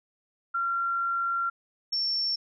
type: tone pair in turn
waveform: sine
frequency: 1374 / 5436 Hz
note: F6 / F8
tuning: -29 / -48 cents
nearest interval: 2 octaves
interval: 2381 cents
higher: second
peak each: -25 dBFS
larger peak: neither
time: 0.54-1.5 / 1.92-2.36 s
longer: first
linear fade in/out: 10 ms
effects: none